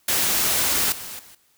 white noise with level steps, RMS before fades -21 / -35 / -47 dBFS, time 0.08-1.35 s, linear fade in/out 5 ms, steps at 0.92 / 1.19 s, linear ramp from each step 2 ms, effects white hiss -62 dBFS RMS until 1.57 s

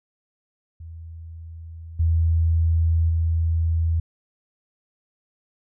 sine tone with level steps, 82.2 Hz, E2, 4 cents flat, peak -35 / -16 / -18 dBFS, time 0.8-4 s, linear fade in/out 5 ms, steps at 1.99 / 3.09 s, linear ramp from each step 10 ms, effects none

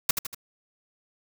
white noise with echo, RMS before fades -20 dBFS, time 0.09-0.11 s, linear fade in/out 5 ms, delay 79 ms, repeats 3, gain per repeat -6 dB, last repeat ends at 0.347 s, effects none

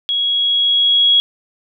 sine tone with level ramp, 3322 Hz, G#7, in tune, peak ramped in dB -15 to -8 dBFS, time 0.09-1.2 s, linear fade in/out 0 ms, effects none

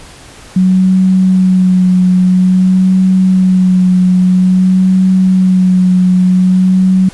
sine tone with vibrato, 185 Hz, F#3, in tune, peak -5 dBFS, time 0.56-7.09 s, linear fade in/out 5 ms, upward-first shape sine, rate 0.5 Hz, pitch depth 21 cents each way, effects pink hiss -35 dBFS RMS until 7.13 s + resampled to 24000 Hz

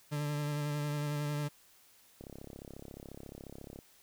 40% pulse tone with vibrato, 147.3 Hz, D3, 6 cents sharp, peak -32 dBFS, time 0.11-1.49 s, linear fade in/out 20 ms, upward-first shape sine, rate 11 Hz, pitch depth 22 cents each way
click train, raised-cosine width 2 ms, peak -33 dBFS, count 55, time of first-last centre 2.21-3.789 s, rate 34.2 Hz
effects white hiss -63 dBFS RMS until 4.02 s

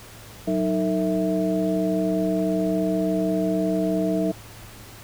sine tone cluster, 185.6 / 310.2 / 453.1 / 655 Hz, F#3 / D#4 / A#4 / E5, +6 / -5 / -49 / -11 cents, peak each -25 / -24 / -29 / -26 dBFS, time 0.47-4.32 s, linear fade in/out 10 ms, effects added 109 Hz sine -47 dBFS peak until 5.03 s + pink hiss -44 dBFS RMS until 5.03 s

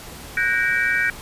sine tone cluster, 1480 / 1602 / 1866 / 2309 Hz, F#6 / G6 / A#6 / D7, 0 / +37 / +1 / -30 cents, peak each -23 dBFS, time 0.37-1.1 s, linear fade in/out 2 ms, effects pink hiss -38 dBFS RMS until 1.21 s + resampled to 32000 Hz

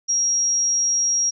sine tone, 5640 Hz, F8, 16 cents sharp, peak -17 dBFS, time 0.08-1.31 s, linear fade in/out 20 ms, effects none

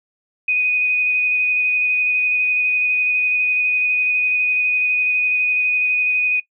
sine tone with vibrato, 2489 Hz, D#7, in tune, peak -15 dBFS, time 0.48-6.4 s, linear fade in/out 5 ms, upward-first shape square, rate 12 Hz, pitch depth 10 cents each way, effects noise-tail reverb RT60 0.1 s tail -20 dB re dry

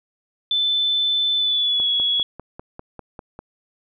sine tone with pitch glide, 3520 to 3361 Hz, A7 to G#7, 0 to +20 cents, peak -17 dBFS, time 0.51-2.23 s, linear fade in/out 2 ms, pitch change -80 cents, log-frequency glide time 1.37-1.88 s
click train, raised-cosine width 1 ms, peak -21 dBFS, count 9, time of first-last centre 1.8-3.39 s, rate 5.03 Hz
effects none

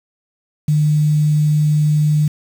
sine tone with quantisation, 151 Hz, D3, 48 cents sharp, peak -11 dBFS, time 0.68-2.28 s, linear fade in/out 5 ms, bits 6, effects none

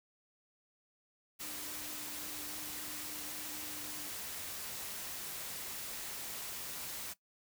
sine tone in noise, 300.8 Hz, D4, 42 cents sharp, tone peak -53 dBFS, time 1.42-4.1 s, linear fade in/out 20 ms, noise white, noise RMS -43 dBFS, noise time 1.39-7.14 s, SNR -13 dB, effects noise-tail reverb RT60 0.1 s tail -17 dB re dry

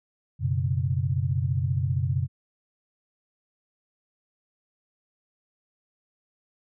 sine chord, F# suspended fourth, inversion none, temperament equal, 92.5 / 123.47 / 138.59 Hz, F#2 / B2 / C#3, 0 / 0 / 0 cents, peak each -27 dBFS, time 0.39-2.28 s, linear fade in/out 50 ms, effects none

